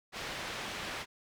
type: low-pass noise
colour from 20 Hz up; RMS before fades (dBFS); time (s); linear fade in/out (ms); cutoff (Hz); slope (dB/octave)
white; -40; 0.12-1.06; 50; 3200; 12
effects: none